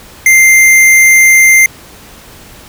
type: tone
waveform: square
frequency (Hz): 2093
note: C7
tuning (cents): 0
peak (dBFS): -3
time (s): 0.26-1.66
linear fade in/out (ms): 2
effects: pink hiss -35 dBFS RMS until 2.68 s